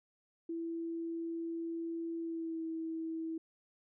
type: tone with pitch glide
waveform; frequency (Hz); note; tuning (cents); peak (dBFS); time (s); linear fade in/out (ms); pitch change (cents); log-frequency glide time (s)
sine; 332.3 to 324.5; E4 to E4; +14 to -27; -36; 0.49-3.38; 5; -41; 2.19-2.64
effects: none